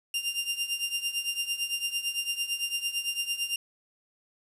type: tone with tremolo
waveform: sawtooth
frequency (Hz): 2794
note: F7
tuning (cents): 0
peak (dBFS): -22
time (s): 0.14-3.56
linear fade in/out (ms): 2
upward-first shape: triangle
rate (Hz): 8.9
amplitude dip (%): 85
effects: resampled to 32000 Hz + 9-bit